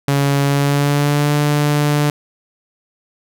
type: tone with pitch glide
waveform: sawtooth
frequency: 140.6 to 147.16 Hz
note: C#3 to D3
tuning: +25 to +4 cents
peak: -9 dBFS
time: 0.08-2.1 s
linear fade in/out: 2 ms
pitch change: +79 cents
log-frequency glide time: 0.45-1.36 s
effects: none